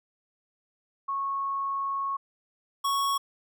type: tone pair in turn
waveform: sine / square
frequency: 1100 / 1108.3 Hz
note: C#6 / C#6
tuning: -14 / -1 cents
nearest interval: unison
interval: 13 cents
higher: second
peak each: -27 / -25 dBFS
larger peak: second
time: 1.08-2.17 / 2.84-3.18 s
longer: first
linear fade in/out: 10 ms
effects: none

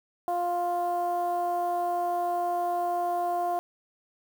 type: tone with low-pass filter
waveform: 15% pulse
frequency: 350.7 Hz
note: F4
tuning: 7 cents sharp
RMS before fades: -28 dBFS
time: 0.28-3.59 s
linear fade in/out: 0 ms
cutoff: 800 Hz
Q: 7.4
effects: 8-bit

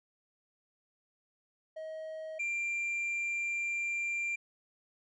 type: tone pair in turn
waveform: triangle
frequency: 633 / 2375 Hz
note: D#5 / D7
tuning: +30 / +19 cents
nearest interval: octave + major seventh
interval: 2289 cents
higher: second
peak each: -37 / -30 dBFS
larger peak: second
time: 1.76-2.39 / 2.39-4.36 s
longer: second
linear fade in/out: 10 ms
effects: resampled to 22050 Hz

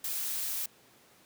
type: noise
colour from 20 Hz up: blue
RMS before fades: -34 dBFS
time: 0.04-0.66 s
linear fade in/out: 5 ms
effects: pink hiss -60 dBFS RMS until 1.25 s + high-pass 150 Hz 12 dB/octave

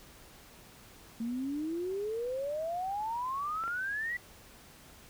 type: exponential sweep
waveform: sine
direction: up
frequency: 224.8 to 1980 Hz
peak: -32 dBFS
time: 1.2-4.17 s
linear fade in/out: 5 ms
type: clicks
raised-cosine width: 0.5 ms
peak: -29 dBFS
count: 2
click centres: 3.638 / 3.679 s
effects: pink hiss -55 dBFS RMS until 5.09 s

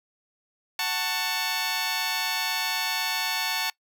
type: chord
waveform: 10% pulse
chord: F# minor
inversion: none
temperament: just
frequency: 740 / 888 / 1110 Hz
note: F#5 / A5 / C#6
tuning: 0 / +16 / +2 cents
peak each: -24 / -20 / -25 dBFS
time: 0.79-3.7 s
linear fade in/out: 2 ms
effects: noise-tail reverb RT60 0.1 s tail -23 dB re dry

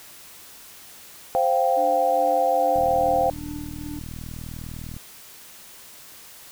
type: chord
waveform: sine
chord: C suspended fourth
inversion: none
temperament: equal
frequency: 523.3 / 698.5 / 784 Hz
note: C5 / F5 / G5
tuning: 0 / 0 / 0 cents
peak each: -22 dBFS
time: 1.35-3.3 s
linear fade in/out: 0 ms
type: tone with tremolo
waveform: triangle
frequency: 295.9 Hz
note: D4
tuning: 13 cents sharp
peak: -30 dBFS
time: 1.76-4 s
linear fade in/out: 20 ms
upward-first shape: sine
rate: 2.4 Hz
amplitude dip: 55%
type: click train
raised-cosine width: 5 ms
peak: -24 dBFS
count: 89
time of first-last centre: 2.76-4.966 s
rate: 39.9 Hz
effects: white hiss -45 dBFS RMS until 6.51 s

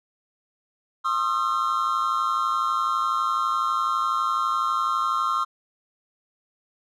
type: tone cluster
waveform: triangle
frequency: 1067 / 1235 / 1347 Hz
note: C6 / D#6 / E6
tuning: +34 / -13 / +37 cents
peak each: -24 dBFS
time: 1.04-5.45 s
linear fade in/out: 20 ms
effects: none

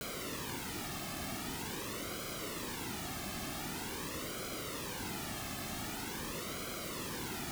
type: noise with flanger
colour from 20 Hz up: pink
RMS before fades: -41 dBFS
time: 0.01-7.51 s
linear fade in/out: 0 ms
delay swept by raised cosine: 1.1 to 2.1 ms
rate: 0.45 Hz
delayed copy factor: -0.75
effects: none

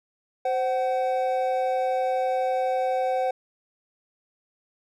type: tone pair together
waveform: triangle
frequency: 520 / 752 Hz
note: C5 / F#5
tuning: -11 / +28 cents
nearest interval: tritone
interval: 639 cents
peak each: -23 dBFS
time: 0.45-3.31 s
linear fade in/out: 5 ms
effects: none

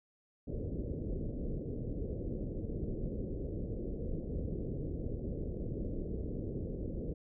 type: low-pass noise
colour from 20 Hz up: pink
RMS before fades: -38 dBFS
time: 0.47-7.14 s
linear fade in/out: 10 ms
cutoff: 520 Hz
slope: 48 dB/octave
effects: none

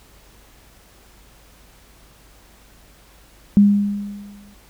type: tone with exponential decay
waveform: sine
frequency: 203.2 Hz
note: G#3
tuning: 38 cents flat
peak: -6 dBFS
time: 3.57-4.54 s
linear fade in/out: 0 ms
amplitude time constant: 210 ms
effects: added 50 Hz sine -51 dBFS peak until 4.69 s + pink hiss -51 dBFS RMS until 4.69 s

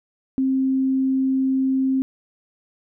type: tone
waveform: sine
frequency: 264.7 Hz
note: C4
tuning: 20 cents sharp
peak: -17 dBFS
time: 0.38-2.02 s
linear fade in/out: 0 ms
effects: none

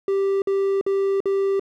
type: tone bursts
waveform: triangle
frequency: 392 Hz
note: G4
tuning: in tune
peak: -16 dBFS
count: 4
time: 0.08-1.596 s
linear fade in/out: 2 ms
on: 340 ms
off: 52 ms
effects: none

